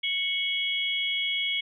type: tone cluster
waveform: sine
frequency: 2213 / 2952 / 3314 Hz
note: C#7 / F#7 / G#7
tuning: -3 / -5 / -4 cents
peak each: -29 / -34 / -28 dBFS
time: 0.03-1.61 s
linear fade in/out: 10 ms
effects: none